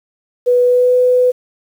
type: tone with pitch glide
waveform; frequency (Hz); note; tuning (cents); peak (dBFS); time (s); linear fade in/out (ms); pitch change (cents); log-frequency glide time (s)
sine; 492.5 to 499.7; B4 to B4; -5 to +20; -8; 0.46-1.32; 20; +25; 0.63-0.95
effects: 7-bit